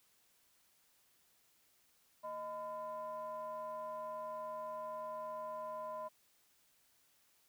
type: ring-modulated tone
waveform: triangle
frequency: 194.1 Hz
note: G3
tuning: 17 cents flat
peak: -36 dBFS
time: 2.23-6.09 s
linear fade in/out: 20 ms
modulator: 817 Hz
effects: white hiss -72 dBFS RMS until 7.48 s